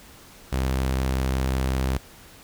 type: tone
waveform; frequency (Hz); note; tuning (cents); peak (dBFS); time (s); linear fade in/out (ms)
sawtooth; 65.41; C2; 0; -18; 0.52-1.98; 10
effects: pink hiss -48 dBFS RMS until 2.43 s